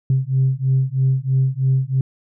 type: beating tone pair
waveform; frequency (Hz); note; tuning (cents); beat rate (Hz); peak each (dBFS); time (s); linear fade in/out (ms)
sine; 130.81 / 133.91; C3 / C3; 0 / +41; 3.1; -17; 0.1-2.01; 2
effects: tanh soft clip ceiling -9 dBFS